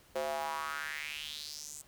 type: tone with high-pass filter sweep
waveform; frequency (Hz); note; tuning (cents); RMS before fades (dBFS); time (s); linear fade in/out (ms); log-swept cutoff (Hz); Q
square; 74.7; D2; +30; -39; 0.15-1.82; 10; 510 to 8000; 4.2
effects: pink hiss -62 dBFS RMS until 1.87 s